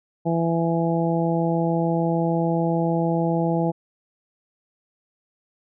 harmonic tone, 166.8 Hz, E3, 21 cents sharp, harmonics 1 / 2 / 3 / 4 / 5, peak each -22 / -25 / -27 / -28 / -29 dBFS, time 0.25-3.72 s, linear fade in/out 20 ms, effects none

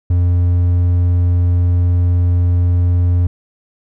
triangle tone, 88.1 Hz, F2, 16 cents sharp, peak -8 dBFS, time 0.1-3.27 s, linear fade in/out 5 ms, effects none

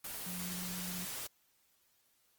sine tone in noise, 180 Hz, F#3, 47 cents flat, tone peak -42 dBFS, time 0.26-1.05 s, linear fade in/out 5 ms, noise white, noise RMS -42 dBFS, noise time 0.04-1.27 s, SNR -3 dB, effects white hiss -73 dBFS RMS until 2.38 s + Opus 24 kbps

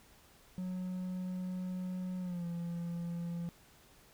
triangle tone with pitch glide, 183.3 to 171.02 Hz, F#3 to F3, -16 to -36 cents, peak -34 dBFS, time 0.58-3.49 s, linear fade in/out 0 ms, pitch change -120 cents, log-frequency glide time 2.2-2.46 s, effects pink hiss -62 dBFS RMS until 4.13 s

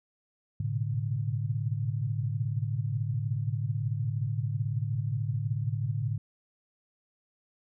sine tone cluster, 108.2 / 121.4 / 126.9 / 144.6 Hz, A2 / B2 / B2 / D3, -29 / -29 / +47 / -27 cents, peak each -30 / -37 / -37 / -33 dBFS, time 0.6-6.18 s, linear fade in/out 5 ms, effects none

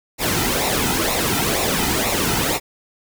pink noise with flanger, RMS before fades -20 dBFS, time 0.18-2.6 s, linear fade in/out 50 ms, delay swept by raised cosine 0.63 to 1.83 ms, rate 2.1 Hz, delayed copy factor -0.65, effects none

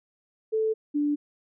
sine tone pair in turn, 438.9 / 292.9 Hz, A4 / D4, -4 / -5 cents, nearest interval perfect fifth, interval 701 cents, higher first, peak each -22 dBFS, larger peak neither, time 0.52-0.74 / 0.94-1.16 s, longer neither, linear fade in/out 20 ms, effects none

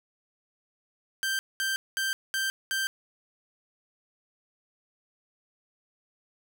sawtooth tone bursts, 1568 Hz, G6, in tune, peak -23 dBFS, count 5, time 1.23-2.87 s, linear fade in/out 0 ms, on 160 ms, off 210 ms, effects none

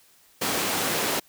pink high-pass noise, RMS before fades -26 dBFS, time 0.41-1.2 s, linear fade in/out 10 ms, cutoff 230 Hz, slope 12 dB/octave, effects white hiss -58 dBFS RMS until 1.28 s

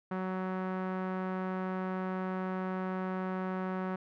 sawtooth tone with low-pass filter, 186.5 Hz, F#3, 14 cents sharp, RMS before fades -35 dBFS, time 0.11-3.96 s, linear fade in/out 5 ms, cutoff 1400 Hz, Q 1.6, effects none

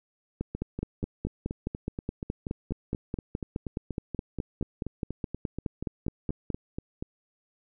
two click trains, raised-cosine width 3 ms, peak -20 / -17 dBFS, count 28 / 30, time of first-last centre 0.55-7.025 / 0.41-6.502 s, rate 4.17 / 4.76 Hz, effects none

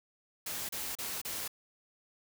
white noise bursts, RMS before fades -38 dBFS, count 4, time 0.46-1.479 s, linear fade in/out 5 ms, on 230 ms, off 33 ms, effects none

